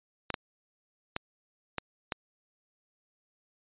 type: clicks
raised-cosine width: 0.3 ms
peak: -15 dBFS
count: 5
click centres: 0.303 / 0.342 / 1.164 / 1.783 / 2.122 s
effects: resampled to 8000 Hz